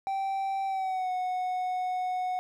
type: tone with pitch glide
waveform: triangle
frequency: 778 to 734.8 Hz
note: G5 to F#5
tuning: -13 to -12 cents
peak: -26 dBFS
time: 0.07-2.39 s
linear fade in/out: 0 ms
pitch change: -99 cents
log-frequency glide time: 0.66-1.11 s
effects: none